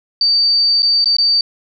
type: tone with dropouts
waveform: sine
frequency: 4614 Hz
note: D8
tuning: 31 cents flat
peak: -10 dBFS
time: 0.21-1.41 s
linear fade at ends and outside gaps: 2 ms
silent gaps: 0.822-0.829 / 1.044-1.057 / 1.167-1.184 s
effects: none